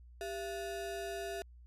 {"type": "ring-modulated tone", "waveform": "square", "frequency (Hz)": 536, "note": "C5", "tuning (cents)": 42, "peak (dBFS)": -36, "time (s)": [0.21, 1.42], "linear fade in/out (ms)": 0, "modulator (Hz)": 141, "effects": ["added 60 Hz sine -53 dBFS peak until 1.66 s", "resampled to 32000 Hz"]}